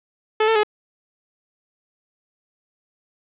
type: tone with pitch steps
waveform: sawtooth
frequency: 433.7 / 446.8 / 422.9 Hz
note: A4 / A4 / G#4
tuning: -25 / +27 / +31 cents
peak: -11 dBFS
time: 0.4-0.634 s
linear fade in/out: 5 ms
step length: 78 ms
effects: resampled to 8000 Hz + 7-bit

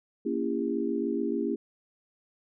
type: chord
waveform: sine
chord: A# diminished seventh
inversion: none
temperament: just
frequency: 233.1 / 279.7 / 335.6 / 402.8 Hz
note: A#3 / C#4 / E4 / G4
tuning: 0 / +16 / +31 / +47 cents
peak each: -32 dBFS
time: 0.25-1.56 s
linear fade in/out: 10 ms
effects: none

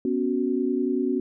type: chord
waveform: sine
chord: B suspended second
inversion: none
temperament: equal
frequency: 246.9 / 277.2 / 370 Hz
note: B3 / C#4 / F#4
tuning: 0 / 0 / 0 cents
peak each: -26 dBFS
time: 0.05-1.2 s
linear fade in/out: 2 ms
effects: none

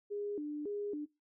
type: tone with vibrato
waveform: sine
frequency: 349.2 Hz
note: F4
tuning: in tune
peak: -36 dBFS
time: 0.1-1.06 s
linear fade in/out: 20 ms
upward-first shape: square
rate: 1.8 Hz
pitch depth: 280 cents each way
effects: noise-tail reverb RT60 0.2 s tail -19 dB re dry

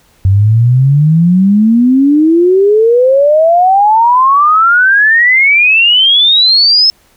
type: exponential sweep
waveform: sine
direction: up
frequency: 93.7 to 5274 Hz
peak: -4 dBFS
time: 0.25-6.9 s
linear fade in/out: 0 ms
effects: pink hiss -49 dBFS RMS until 7.16 s

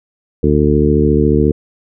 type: harmonic tone with a mistuned harmonic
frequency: 74.2 Hz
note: D2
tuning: 18 cents sharp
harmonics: 1 / 2 / 3 / 4 / 5 / 6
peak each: -16 / -16 / -16 / -16 / -16 / -16 dBFS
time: 0.43-1.52 s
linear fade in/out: 5 ms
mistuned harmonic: 1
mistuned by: -21 cents
effects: none

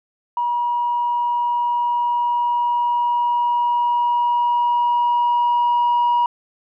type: tone with level ramp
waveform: sine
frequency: 960 Hz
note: B5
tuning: 49 cents flat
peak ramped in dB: -17 to -12 dBFS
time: 0.37-6.26 s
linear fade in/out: 2 ms
effects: tanh soft clip ceiling -12 dBFS

